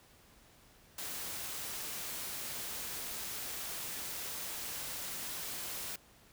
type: noise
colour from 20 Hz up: white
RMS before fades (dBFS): -41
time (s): 0.98-5.96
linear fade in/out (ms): 5
effects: pink hiss -62 dBFS RMS until 6.32 s